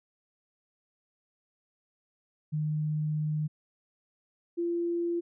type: tone pair in turn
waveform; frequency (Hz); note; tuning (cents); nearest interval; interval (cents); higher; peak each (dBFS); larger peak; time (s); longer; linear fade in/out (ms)
sine; 152.7 / 342.8; D#3 / F4; -32 / -32; octave + major second; 1400; second; -27; neither; 2.52-3.48 / 4.57-5.21; first; 20
effects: none